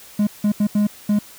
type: tone bursts at uneven times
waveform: triangle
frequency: 207.7 Hz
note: G#3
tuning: in tune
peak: -12 dBFS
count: 5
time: 0.19-0.27 / 0.44-0.52 / 0.6-0.67 / 0.75-0.87 / 1.09-1.19 s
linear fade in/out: 5 ms
effects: white hiss -43 dBFS RMS until 1.38 s